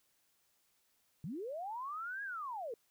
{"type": "linear two-way sweep", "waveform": "sine", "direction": "up then down", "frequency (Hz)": [130.81, 1667, 426.6], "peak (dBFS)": -39, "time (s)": [1.24, 2.74], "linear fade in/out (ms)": 2, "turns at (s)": 2.23, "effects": ["white hiss -75 dBFS RMS until 2.9 s"]}